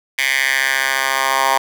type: tone with high-pass filter sweep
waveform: 10% pulse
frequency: 134.3 Hz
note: C3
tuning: 46 cents sharp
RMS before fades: -17 dBFS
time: 0.18-1.58 s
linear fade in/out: 5 ms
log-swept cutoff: 2200 to 960 Hz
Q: 3.2
effects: none